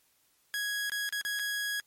sawtooth tone with dropouts, 1661.2 Hz, G#6, in tune, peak -27 dBFS, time 0.54-1.8 s, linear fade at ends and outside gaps 0 ms, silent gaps 0.897-0.919 / 1.091-1.125 / 1.213-1.25 / 1.391-1.395 s, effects white hiss -69 dBFS RMS until 1.86 s + MP3 64 kbps

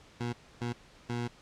20% pulse tone bursts at uneven times, 119.8 Hz, A#2, 48 cents sharp, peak -27 dBFS, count 3, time 0.2-0.33 / 0.61-0.73 / 1.09-1.28 s, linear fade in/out 10 ms, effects pink hiss -57 dBFS RMS until 1.41 s + low-pass 6000 Hz 12 dB/octave

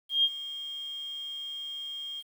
sine tone with ADSR envelope, 3223 Hz, G7, 47 cents sharp, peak -19 dBFS, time 0.09-2.23 s, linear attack 150 ms, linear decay 46 ms, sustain -16 dB, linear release 38 ms, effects 9-bit

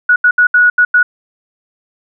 sine tone bursts at uneven times, 1462 Hz, F#6, 21 cents flat, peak -5 dBFS, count 6, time 0.09-0.16 / 0.24-0.31 / 0.38-0.47 / 0.54-0.7 / 0.78-0.85 / 0.94-1.03 s, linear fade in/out 5 ms, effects none

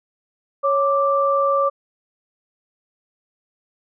sine tone pair together, 554.1 / 1174 Hz, C#5 / D6, -1 / -1 cents, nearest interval octave + minor second, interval 1300 cents, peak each -18 dBFS, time 0.63-1.7 s, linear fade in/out 20 ms, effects none

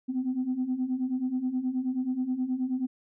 sine beating tone pair, 249.6 / 259 Hz, B3 / C4, +19 / -17 cents, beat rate 9.4 Hz, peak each -31 / -27 dBFS, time 0.08-2.87 s, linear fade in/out 20 ms, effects tanh soft clip ceiling -21 dBFS

